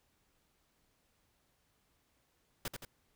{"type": "noise with echo", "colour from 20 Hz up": "pink", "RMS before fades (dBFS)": -38, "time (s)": [2.65, 2.68], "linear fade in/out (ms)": 2, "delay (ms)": 85, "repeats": 2, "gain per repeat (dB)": -5, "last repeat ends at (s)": 2.85, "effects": ["pink hiss -75 dBFS RMS until 3.15 s"]}